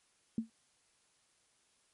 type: tone with exponential decay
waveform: sine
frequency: 225.5 Hz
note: A3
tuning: 43 cents sharp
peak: -27 dBFS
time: 0.38-0.5 s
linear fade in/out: 2 ms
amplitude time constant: 24 ms
effects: white hiss -72 dBFS RMS until 1.93 s + MP3 48 kbps